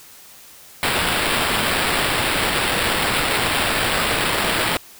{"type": "noise with sample-and-hold", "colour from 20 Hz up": "violet", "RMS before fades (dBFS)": -20, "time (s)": [0.83, 4.77], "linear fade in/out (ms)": 0, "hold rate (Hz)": 6300, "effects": ["white hiss -44 dBFS RMS until 4.99 s"]}